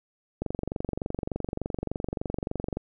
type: click train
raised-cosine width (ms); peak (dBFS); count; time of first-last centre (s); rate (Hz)
2; -16; 56; 0.42-2.77; 23.4
effects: none